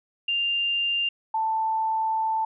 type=tone pair in turn; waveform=sine; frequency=2794 / 884.4 Hz; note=F7 / A5; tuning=0 / +9 cents; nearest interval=octave + minor sixth; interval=1991 cents; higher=first; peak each=-22 dBFS; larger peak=neither; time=0.28-1.09 / 1.34-2.45 s; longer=second; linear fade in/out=5 ms; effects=none